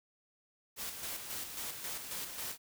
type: noise with tremolo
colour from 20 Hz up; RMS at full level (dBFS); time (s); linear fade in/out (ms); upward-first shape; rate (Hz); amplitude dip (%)
white; -40; 0.76-2.58; 50; square; 3.7; 45
effects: none